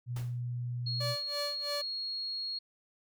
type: tone with pitch glide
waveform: sine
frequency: 121.7 to 122.76 Hz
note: B2 to B2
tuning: -25 to -10 cents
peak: -33 dBFS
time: 0.06-1.16 s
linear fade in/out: 50 ms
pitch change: +15 cents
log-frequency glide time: 0.94-1.04 s
type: noise with exponential decay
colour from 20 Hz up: pink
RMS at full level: -43 dBFS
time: 0.16-0.41 s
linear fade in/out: 5 ms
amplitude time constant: 54 ms
type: tone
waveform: sine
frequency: 4300 Hz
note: C8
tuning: 47 cents sharp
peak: -34 dBFS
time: 0.86-2.59 s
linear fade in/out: 10 ms
type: tone with tremolo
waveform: sawtooth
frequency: 578 Hz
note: D5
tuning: 28 cents flat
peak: -30 dBFS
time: 1-1.82 s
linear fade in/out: 10 ms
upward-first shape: sine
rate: 3 Hz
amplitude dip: 95%
effects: none